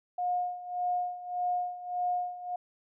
sine tone with tremolo, 717 Hz, F5, 45 cents sharp, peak -26 dBFS, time 0.18-2.56 s, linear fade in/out 5 ms, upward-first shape sine, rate 1.7 Hz, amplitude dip 80%, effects none

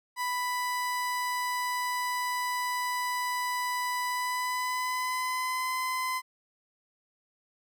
30% pulse tone with pitch glide, 991 to 1023.6 Hz, B5 to C6, +6 to -38 cents, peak -26 dBFS, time 0.16-6.22 s, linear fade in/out 50 ms, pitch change +56 cents, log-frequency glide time 4.06-5.73 s, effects none

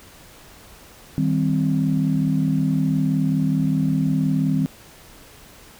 sine chord, C minor, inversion first, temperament just, 156.98 / 196.22 / 261.6 Hz, Eb3 / G3 / C4, +16 / +2 / 0 cents, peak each -20 / -23 / -21 dBFS, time 1.18-4.66 s, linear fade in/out 0 ms, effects tanh soft clip ceiling -8 dBFS + pink hiss -46 dBFS RMS until 5.79 s

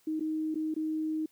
sine tone with dropouts, 313.1 Hz, D#4, 11 cents sharp, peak -29 dBFS, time 0.07-1.26 s, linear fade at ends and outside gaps 5 ms, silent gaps 0.197-0.206 / 0.545-0.555 / 0.742-0.763 s, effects white hiss -67 dBFS RMS until 1.31 s

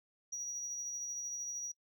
sine tone with tremolo, 5780 Hz, F#8, 41 cents flat, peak -35 dBFS, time 0.32-1.72 s, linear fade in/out 10 ms, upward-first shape sine, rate 13 Hz, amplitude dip 30%, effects noise-tail reverb RT60 0.1 s tail -26 dB re dry + tanh soft clip ceiling -35 dBFS

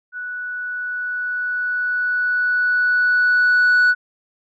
sine tone with level ramp, 1477 Hz, F#6, 3 cents flat, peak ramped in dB -26 to -8 dBFS, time 0.12-3.95 s, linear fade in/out 50 ms, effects tanh soft clip ceiling -10 dBFS

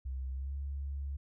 sine tone with pitch glide, 65.41 to 69.7 Hz, C2 to C#2, 0 to +10 cents, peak -35 dBFS, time 0.05-1.17 s, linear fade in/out 10 ms, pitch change +110 cents, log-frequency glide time 0.32-0.54 s, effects none

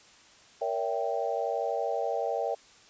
sine chord, A# diminished seventh, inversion none, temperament equal with one note detuned, 466.2 / 567.3 / 659.3 / 784 Hz, A#4 / C#5 / E5 / G5, 0 / +40 / 0 / 0 cents, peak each -33 dBFS, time 0.61-2.55 s, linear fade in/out 10 ms, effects white hiss -56 dBFS RMS until 2.89 s + resampled to 16000 Hz

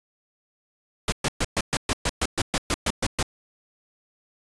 pink noise bursts, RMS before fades -23 dBFS, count 14, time 1.08-3.228 s, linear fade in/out 2 ms, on 42 ms, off 120 ms, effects resampled to 22050 Hz

